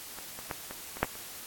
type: clicks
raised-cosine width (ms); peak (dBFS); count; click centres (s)
0.5; -28 / -27 / -18 / -25 / -26 / -9 / -29; 7; 0.187 / 0.39 / 0.512 / 0.71 / 0.97 / 1.03 / 1.154
effects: white hiss -44 dBFS RMS until 1.46 s + AAC 64 kbps